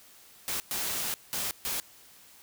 white noise bursts at uneven times, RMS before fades -32 dBFS, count 4, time 0.48-0.6 / 0.71-1.14 / 1.33-1.51 / 1.65-1.8 s, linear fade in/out 0 ms, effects white hiss -55 dBFS RMS until 2.42 s

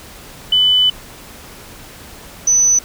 sine tone pair in turn, 3000 / 6000 Hz, F#7 / F#8, +23 / +23 cents, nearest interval octave, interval 1200 cents, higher second, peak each -9 dBFS, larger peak neither, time 0.52-0.9 / 2.47-2.79 s, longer first, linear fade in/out 5 ms, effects pink hiss -37 dBFS RMS until 2.84 s

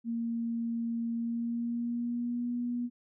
sine tone with pitch glide, 231.8 to 241.9 Hz, A#3 to B3, -10 to -36 cents, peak -30 dBFS, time 0.04-2.9 s, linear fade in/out 50 ms, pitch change +74 cents, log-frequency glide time 1.14-2.51 s, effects none

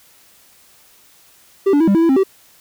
triangle tone with pitch steps, 391.5 / 289.2 / 327 / 198.8 / 328.8 / 333.2 / 266.8 / 385.3 Hz, G4 / D4 / E4 / G3 / E4 / E4 / C4 / G4, -2 / -27 / -14 / +25 / -4 / +19 / +34 / -30 cents, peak -8 dBFS, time 1.66-2.236 s, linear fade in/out 10 ms, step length 72 ms, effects white hiss -50 dBFS RMS until 2.6 s

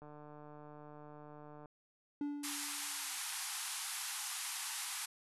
click train, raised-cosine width 1 ms, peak -40 dBFS, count 245, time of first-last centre 0.02-1.658 s, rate 149 Hz
triangle tone with exponential decay, 289.6 Hz, D4, 24 cents flat, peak -32 dBFS, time 2.21-3.18 s, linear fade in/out 2 ms, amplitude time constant 210 ms
white band-pass noise, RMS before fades -42 dBFS, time 2.43-5.06 s, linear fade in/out 10 ms, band 760 to 12000 Hz, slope 96 dB/octave
effects none

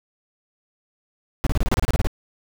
brown noise bursts, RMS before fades -18 dBFS, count 12, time 1.44-2.071 s, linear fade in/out 0 ms, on 26 ms, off 29 ms, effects none

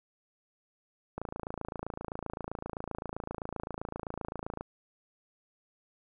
click train, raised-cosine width 1 ms, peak -22 dBFS, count 96, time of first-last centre 1.18-4.61 s, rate 27.7 Hz, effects none

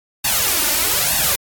white noise with flanger, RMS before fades -17 dBFS, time 0.24-1.36 s, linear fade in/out 10 ms, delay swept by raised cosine 1.1 to 3.4 ms, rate 1.1 Hz, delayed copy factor +0.8, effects AAC 64 kbps

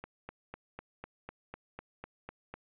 click train, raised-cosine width 0.5 ms, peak -27 dBFS, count 11, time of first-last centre 0.04-2.54 s, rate 4 Hz, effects resampled to 8000 Hz

